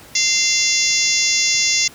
harmonic tone with a mistuned harmonic, 693 Hz, F5, 14 cents flat, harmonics 3 / 4 / 5 / 6 / 7 / 8 / 9 / 10, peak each -22 / -26 / -26 / -27 / -22 / -21 / -21 / -22 dBFS, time 0.15-1.88 s, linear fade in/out 5 ms, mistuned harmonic 4, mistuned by -17 cents, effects pink hiss -42 dBFS RMS until 1.94 s + high-pass 60 Hz 12 dB/octave

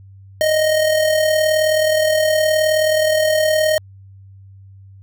square tone with amplitude modulation, 621 Hz, D#5, 3 cents flat, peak -12 dBFS, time 0.41-3.78 s, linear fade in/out 0 ms, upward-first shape sine, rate 39.1 Hz, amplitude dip 45%, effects added 97 Hz sine -39 dBFS peak until 5.02 s

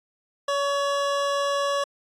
square tone pair together, 565.1 / 1124 Hz, C#5 / C#6, +33 / +24 cents, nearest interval octave, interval 1191 cents, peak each -25 / -27 dBFS, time 0.48-1.84 s, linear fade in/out 5 ms, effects low-pass 7000 Hz 12 dB/octave + AAC 64 kbps

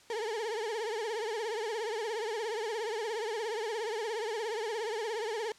35% pulse tone with vibrato, 442 Hz, A4, 8 cents sharp, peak -31 dBFS, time 0.1-5.52 s, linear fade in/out 2 ms, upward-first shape triangle, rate 17 Hz, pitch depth 150 cents each way, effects white hiss -59 dBFS RMS until 5.58 s + low-pass 7000 Hz 12 dB/octave

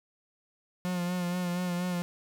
45% pulse tone with vibrato, 178 Hz, F3, 33 cents sharp, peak -29 dBFS, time 0.85-2.02 s, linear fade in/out 0 ms, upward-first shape sine, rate 4.2 Hz, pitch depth 35 cents each way, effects none

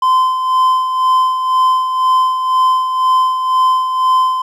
triangle tone with tremolo, 1030 Hz, C6, 28 cents flat, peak -6 dBFS, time 0.02-4.42 s, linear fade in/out 5 ms, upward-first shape sine, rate 2 Hz, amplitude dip 55%, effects none

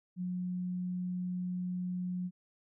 sine tone, 180.6 Hz, F#3, 42 cents flat, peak -33 dBFS, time 0.16-2.31 s, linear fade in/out 50 ms, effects none

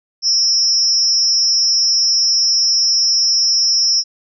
sine tone with amplitude modulation, 5390 Hz, E8, 38 cents sharp, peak -7 dBFS, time 0.22-4.04 s, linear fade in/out 50 ms, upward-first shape sine, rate 285 Hz, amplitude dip 100%, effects none

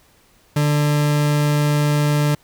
40% pulse tone, 147.7 Hz, D3, 10 cents sharp, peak -14 dBFS, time 0.56-2.35 s, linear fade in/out 5 ms, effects pink hiss -55 dBFS RMS until 2.43 s

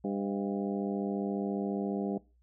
harmonic tone with a mistuned harmonic, 100 Hz, G2, 35 cents sharp, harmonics 2 / 3 / 4 / 5 / 6 / 7 / 8, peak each -33 / -37 / -37 / -41 / -45 / -43 / -48 dBFS, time 0.04-2.18 s, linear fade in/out 5 ms, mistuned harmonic 6, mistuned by +72 cents, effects noise-tail reverb RT60 0.3 s tail -22 dB re dry + added 60 Hz sine -63 dBFS peak until 2.42 s

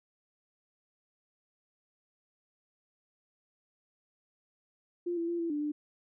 sine tone with pitch steps, 348.9 / 335.9 / 343.1 / 335.4 / 295 / 297.5 Hz, F4 / E4 / F4 / E4 / D4 / D4, -2 / +33 / -31 / +30 / +8 / +22 cents, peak -30 dBFS, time 5.06-5.72 s, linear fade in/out 10 ms, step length 110 ms, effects none

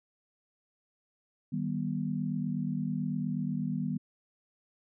sine chord, Eb augmented, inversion none, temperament just, 155.56 / 194.45 / 243.1 Hz, Eb3 / G3 / B3, 0 / -14 / -27 cents, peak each -34 dBFS, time 1.52-3.98 s, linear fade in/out 10 ms, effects none

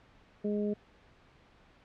harmonic tone, 207.7 Hz, G#3, in tune, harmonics 1 / 2 / 3, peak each -31 / -33 / -41 dBFS, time 0.44-0.74 s, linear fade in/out 10 ms, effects pink hiss -61 dBFS RMS until 1.84 s + low-pass 3000 Hz 12 dB/octave

